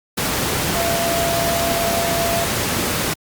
sine tone in noise, 678 Hz, E5, 49 cents sharp, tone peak -20 dBFS, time 0.75-2.45 s, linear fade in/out 10 ms, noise pink, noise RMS -20 dBFS, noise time 0.17-3.14 s, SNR -3 dB, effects high-pass 80 Hz 12 dB/octave + Opus 48 kbps

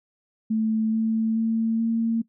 sine tone with pitch steps, 220 / 222.6 / 225.1 / 227.8 Hz, A3 / A3 / A3 / A#3, 0 / +20 / +40 / -40 cents, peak -20 dBFS, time 0.5-2.22 s, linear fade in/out 10 ms, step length 430 ms, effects noise-tail reverb RT60 0.1 s tail -19 dB re dry

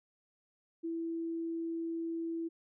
sine tone, 331 Hz, E4, 7 cents sharp, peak -34 dBFS, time 0.83-2.49 s, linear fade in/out 20 ms, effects none

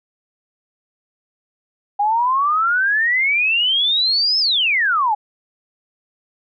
sine exponential two-way sweep, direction up then down, 804 to 5300 to 804 Hz, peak -14 dBFS, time 1.99-5.15 s, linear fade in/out 10 ms, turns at 4.39 s, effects none

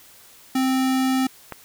square tone, 261.6 Hz, C4, in tune, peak -19 dBFS, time 0.55-1.27 s, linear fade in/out 5 ms
click, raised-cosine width 0.5 ms, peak -16 dBFS, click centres 1.523 s
effects white hiss -49 dBFS RMS until 1.64 s

